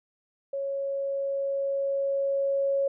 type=tone with level ramp; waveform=sine; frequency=552 Hz; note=C#5; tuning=7 cents flat; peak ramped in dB=-28 to -22 dBFS; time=0.53-2.88 s; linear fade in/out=5 ms; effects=none